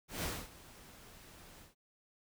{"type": "noise with ADSR envelope", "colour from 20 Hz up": "pink", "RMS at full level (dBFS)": -37, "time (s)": [0.08, 1.75], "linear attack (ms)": 150, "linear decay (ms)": 250, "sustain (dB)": -19, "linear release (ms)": 140, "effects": []}